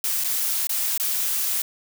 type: noise with dropouts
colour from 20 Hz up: blue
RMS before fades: -24 dBFS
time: 0.04-1.62 s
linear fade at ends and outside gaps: 2 ms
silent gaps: 0.239-0.244 / 0.671-0.693 / 0.977-0.998 s
effects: none